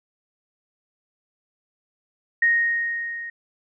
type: tone with level ramp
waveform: sine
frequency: 1864.7 Hz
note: A#6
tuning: in tune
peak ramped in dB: -14 to -31 dBFS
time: 2.42-3.3 s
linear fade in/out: 5 ms
effects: none